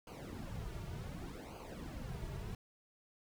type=noise with flanger; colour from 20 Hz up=brown; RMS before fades=-45 dBFS; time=0.07-2.55 s; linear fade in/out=2 ms; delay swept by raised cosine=0.54 to 3.94 ms; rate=0.67 Hz; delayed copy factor=-0.8; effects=none